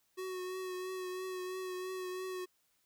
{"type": "tone with vibrato", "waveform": "square", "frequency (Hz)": 370, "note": "F#4", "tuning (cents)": 0, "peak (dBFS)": -39, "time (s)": [0.17, 2.46], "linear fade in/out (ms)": 20, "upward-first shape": "triangle", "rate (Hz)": 3, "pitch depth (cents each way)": 28, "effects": ["white hiss -75 dBFS RMS until 2.85 s"]}